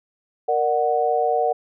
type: chord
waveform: sine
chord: Bb augmented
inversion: none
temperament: equal with one note detuned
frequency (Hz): 466.2 / 595.9 / 740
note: Bb4 / D5 / F#5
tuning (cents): 0 / +25 / 0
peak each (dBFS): -22 / -24 / -20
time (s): 0.48-1.53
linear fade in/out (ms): 10
effects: none